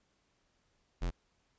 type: tone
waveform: square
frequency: 43.65 Hz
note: F1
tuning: in tune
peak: -32 dBFS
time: 1.01-1.11 s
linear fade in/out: 20 ms
effects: pink hiss -75 dBFS RMS until 1.58 s + resampled to 16000 Hz